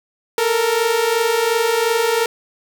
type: tone pair together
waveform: sawtooth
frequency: 443.4 / 466.2 Hz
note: A4 / A#4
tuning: +13 / 0 cents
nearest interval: minor second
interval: 87 cents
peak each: -16 / -13 dBFS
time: 0.38-2.26 s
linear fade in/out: 2 ms
effects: none